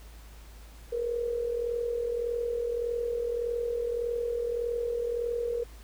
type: tone with amplitude modulation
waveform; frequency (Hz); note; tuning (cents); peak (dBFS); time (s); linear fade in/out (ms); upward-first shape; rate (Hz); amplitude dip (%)
sine; 474; A#4; +29; -25; 0.92-5.64; 10; sine; 41.7; 60
effects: added 54 Hz sine -46 dBFS peak until 5.83 s + pink hiss -55 dBFS RMS until 5.83 s